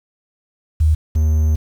sine / triangle tone pair in turn, 77.78 / 77.37 Hz, D#2 / D#2, 0 / -9 cents, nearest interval unison, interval 9 cents, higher first, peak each -10 dBFS, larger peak neither, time 0.8-0.95 / 1.15-1.56 s, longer second, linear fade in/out 10 ms, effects 7-bit

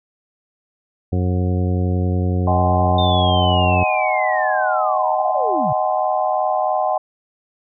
harmonic tone, 90.9 Hz, F#2, 30 cents flat, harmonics 1 / 2 / 3 / 4 / 5 / 6 / 8, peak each -17 / -23 / -27 / -29 / -31 / -33 / -35 dBFS, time 1.12-3.84 s, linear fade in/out 10 ms
sine chord, Ab dominant seventh, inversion second, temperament just, 623 / 747.5 / 830.6 / 1038.3 Hz, Eb5 / Gb5 / Ab5 / C6, +2 / +17 / 0 / -14 cents, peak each -21 / -19 / -24 / -25 dBFS, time 2.47-6.98 s, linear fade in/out 5 ms
sine linear sweep, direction down, 3639 to 110.1 Hz, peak -22 dBFS, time 2.98-5.73 s, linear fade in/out 5 ms
effects none

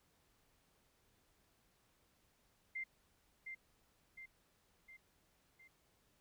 sine tone with echo, 2093 Hz, C7, in tune, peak -40 dBFS, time 2.75-2.84 s, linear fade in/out 10 ms, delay 710 ms, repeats 4, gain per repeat -5 dB, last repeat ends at 5.68 s, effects pink hiss -75 dBFS RMS until 6.2 s

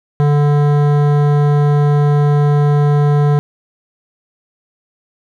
sine tone with hard clipping, 146 Hz, D3, 10 cents flat, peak -11 dBFS, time 0.2-3.39 s, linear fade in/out 0 ms, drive 15 dB, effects none

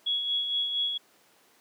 sine tone with tremolo, 3348 Hz, G#7, 13 cents sharp, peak -24 dBFS, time 0.06-0.98 s, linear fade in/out 10 ms, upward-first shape sine, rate 4.3 Hz, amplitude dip 45%, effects pink hiss -61 dBFS RMS until 1.6 s + high-pass 300 Hz 12 dB/octave

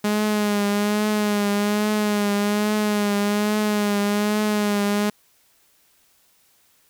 sawtooth tone with vibrato, 207.7 Hz, G#3, in tune, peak -15 dBFS, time 0.04-5.1 s, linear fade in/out 5 ms, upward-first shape triangle, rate 1.2 Hz, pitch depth 44 cents each way, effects white hiss -60 dBFS RMS until 6.89 s

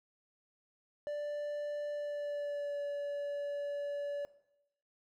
triangle tone with pitch glide, 587.3 to 574.2 Hz, D5 to D5, 0 to -39 cents, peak -33 dBFS, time 1.07-4.25 s, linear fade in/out 0 ms, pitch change -39 cents, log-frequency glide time 1.92-2.81 s, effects noise-tail reverb RT60 0.8 s tail -18 dB re dry

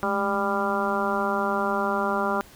harmonic tone with a mistuned harmonic, 198.3 Hz, G3, 20 cents sharp, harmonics 1 / 2 / 3 / 4 / 5 / 6 / 7, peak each -30 / -30 / -30 / -30 / -30 / -30 / -30 dBFS, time 0.03-2.41 s, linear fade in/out 0 ms, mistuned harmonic 1, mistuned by +98 cents, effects pink hiss -50 dBFS RMS until 2.55 s

